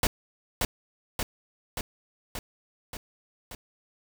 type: noise with echo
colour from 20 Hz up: pink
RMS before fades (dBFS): -23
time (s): 0.03-0.07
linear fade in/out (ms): 2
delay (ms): 580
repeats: 6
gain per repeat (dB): -3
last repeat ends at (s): 3.55
effects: none